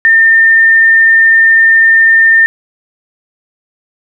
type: tone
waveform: sine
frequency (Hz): 1808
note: A6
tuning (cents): +47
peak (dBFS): -3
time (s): 0.05-2.46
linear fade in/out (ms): 0
effects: none